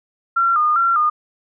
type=tone with vibrato; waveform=sine; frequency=1291 Hz; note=E6; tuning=37 cents flat; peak=-13 dBFS; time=0.36-1.1 s; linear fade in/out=10 ms; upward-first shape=square; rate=2.5 Hz; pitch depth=98 cents each way; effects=none